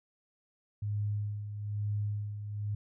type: tone with tremolo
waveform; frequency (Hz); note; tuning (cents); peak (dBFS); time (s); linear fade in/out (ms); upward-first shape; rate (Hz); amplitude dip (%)
sine; 103.83; G#2; 0; -29; 0.82-2.75; 5; sine; 1.1; 60
effects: none